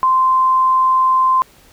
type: tone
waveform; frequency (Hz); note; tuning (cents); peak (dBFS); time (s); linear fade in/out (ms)
sine; 1040; C6; -11; -10; 0.03-1.42; 0
effects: pink hiss -48 dBFS RMS until 1.72 s